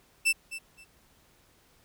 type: tone with echo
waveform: 40% pulse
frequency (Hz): 2661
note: E7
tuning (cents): +16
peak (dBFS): -20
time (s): 0.25-0.33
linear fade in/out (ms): 20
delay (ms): 260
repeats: 2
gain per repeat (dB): -14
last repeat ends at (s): 0.85
effects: pink hiss -63 dBFS RMS until 1.84 s